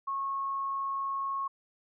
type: tone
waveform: sine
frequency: 1094 Hz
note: C#6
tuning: 23 cents flat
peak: -30 dBFS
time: 0.07-1.48 s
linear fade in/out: 10 ms
effects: none